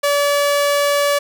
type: tone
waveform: sawtooth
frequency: 574 Hz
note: D5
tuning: 40 cents flat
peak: -10 dBFS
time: 0.03-1.19 s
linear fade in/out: 10 ms
effects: none